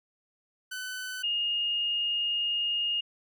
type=tone pair in turn; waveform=sawtooth / sine; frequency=1507 / 2845 Hz; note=F#6 / F7; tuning=+31 / +31 cents; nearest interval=major seventh; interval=1100 cents; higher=second; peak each=-31 / -26 dBFS; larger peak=second; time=0.71-1.23 / 1.23-3.01 s; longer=second; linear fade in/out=10 ms; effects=none